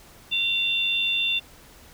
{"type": "tone pair together", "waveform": "sine", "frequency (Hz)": [2751, 3553], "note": ["F7", "A7"], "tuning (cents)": [-27, 16], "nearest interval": "major third", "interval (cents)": 443, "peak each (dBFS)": -24, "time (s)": [0.31, 1.4], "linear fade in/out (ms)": 20, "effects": ["pink hiss -50 dBFS RMS until 1.93 s"]}